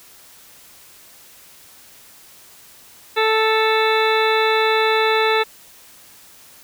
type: harmonic tone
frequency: 440 Hz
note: A4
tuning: in tune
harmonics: 1 / 2 / 3 / 4 / 5 / 6 / 8 / 9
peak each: -18 / -21 / -23 / -24 / -25 / -26 / -27 / -28 dBFS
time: 3.16-5.44 s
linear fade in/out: 20 ms
effects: white hiss -46 dBFS RMS until 6.63 s